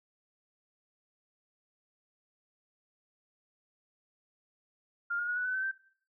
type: tone with pitch steps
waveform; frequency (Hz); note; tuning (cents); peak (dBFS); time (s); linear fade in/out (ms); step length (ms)
sine; 1402 / 1427.3 / 1453.1 / 1479.4 / 1506.1 / 1533.3 / 1561; F6 / F6 / F#6 / F#6 / F#6 / G6 / G6; +6 / +37 / -32 / -1 / +30 / -39 / -8; -30; 5.1-5.716; 10; 88
effects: noise-tail reverb RT60 0.5 s tail -19 dB re dry